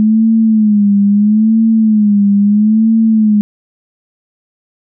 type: tone with vibrato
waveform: sine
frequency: 212.4 Hz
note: G#3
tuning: 39 cents sharp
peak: -6 dBFS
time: 0-3.41 s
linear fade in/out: 0 ms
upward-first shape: sine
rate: 0.76 Hz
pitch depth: 95 cents each way
effects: none